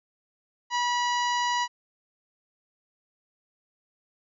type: harmonic tone with a mistuned harmonic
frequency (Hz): 971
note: B5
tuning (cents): -30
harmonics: 1 / 2 / 3 / 4 / 5 / 6 / 7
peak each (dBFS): -25 / -31 / -35 / -37 / -39 / -41 / -42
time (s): 0.7-1.68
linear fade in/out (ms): 50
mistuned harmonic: 4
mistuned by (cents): +37
effects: none